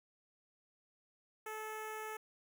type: tone with notch filter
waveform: 10% pulse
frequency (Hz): 433.6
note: A4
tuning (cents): -25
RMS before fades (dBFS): -44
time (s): 1.46-2.17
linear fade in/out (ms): 5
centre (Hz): 4400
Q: 0.58
effects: 12-bit